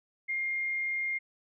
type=tone; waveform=sine; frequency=2121 Hz; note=C7; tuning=23 cents sharp; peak=-29 dBFS; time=0.28-1.19 s; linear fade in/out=20 ms; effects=none